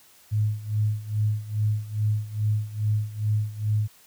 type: tone with tremolo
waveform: sine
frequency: 106.5 Hz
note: G#2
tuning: 44 cents sharp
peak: -19 dBFS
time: 0.31-3.88 s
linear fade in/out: 20 ms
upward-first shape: sine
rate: 2.4 Hz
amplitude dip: 85%
effects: white hiss -55 dBFS RMS until 4.06 s